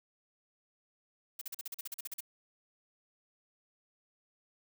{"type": "noise bursts", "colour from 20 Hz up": "blue", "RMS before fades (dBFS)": -40, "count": 13, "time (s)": [1.39, 2.206], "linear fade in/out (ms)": 5, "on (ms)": 24, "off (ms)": 42, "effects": []}